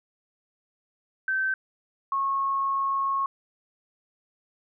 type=tone pair in turn; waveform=sine; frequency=1546 / 1093.2 Hz; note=G6 / C#6; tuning=-24 / -24 cents; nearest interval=tritone; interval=600 cents; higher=first; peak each=-23 dBFS; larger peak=neither; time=1.28-1.54 / 2.12-3.26 s; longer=second; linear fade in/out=2 ms; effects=none